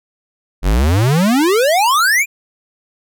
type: exponential sweep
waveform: square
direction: up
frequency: 41.9 to 2489 Hz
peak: -11 dBFS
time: 0.62-2.26 s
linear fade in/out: 50 ms
effects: none